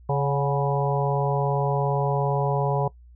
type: harmonic tone with a mistuned harmonic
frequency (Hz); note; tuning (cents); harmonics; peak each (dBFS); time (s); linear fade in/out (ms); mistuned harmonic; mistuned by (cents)
140; C#3; +18; 1 / 3 / 4 / 5 / 6 / 7; -23 / -28 / -29 / -30 / -31 / -31; 0.09-2.88; 5; 5; +55
effects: noise-tail reverb RT60 0.1 s tail -20 dB re dry + added 60 Hz sine -46 dBFS peak until 3.15 s